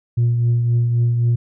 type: tone with tremolo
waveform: sine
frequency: 118.8 Hz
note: A#2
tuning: 33 cents sharp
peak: -10 dBFS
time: 0.17-1.36 s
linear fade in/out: 10 ms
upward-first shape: triangle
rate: 3.8 Hz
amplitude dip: 45%
effects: tanh soft clip ceiling -11 dBFS